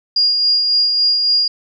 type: tone with tremolo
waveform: sine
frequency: 4839 Hz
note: D#8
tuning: 49 cents flat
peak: -10 dBFS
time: 0.16-1.48 s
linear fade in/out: 5 ms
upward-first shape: sine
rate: 3.6 Hz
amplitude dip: 35%
effects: none